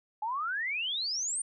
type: exponential sweep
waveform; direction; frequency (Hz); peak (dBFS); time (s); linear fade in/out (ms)
sine; up; 830.6 to 9210; -30; 0.22-1.42; 5
effects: none